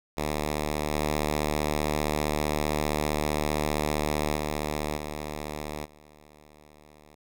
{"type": "tone with level steps", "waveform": "5% pulse", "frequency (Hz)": 75.3, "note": "D2", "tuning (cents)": 44, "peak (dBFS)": [-16, -14, -17, -22, -41], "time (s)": [0.17, 7.15], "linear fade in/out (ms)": 5, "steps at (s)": [0.92, 4.35, 4.96, 5.84], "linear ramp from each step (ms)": 20, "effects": []}